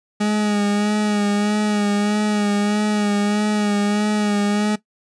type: tone with vibrato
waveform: 40% pulse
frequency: 207.7 Hz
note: G#3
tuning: in tune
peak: -16 dBFS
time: 0.2-4.76 s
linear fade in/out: 10 ms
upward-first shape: sine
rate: 1.6 Hz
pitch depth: 30 cents each way
effects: noise-tail reverb RT60 0.1 s tail -17 dB re dry + resampled to 22050 Hz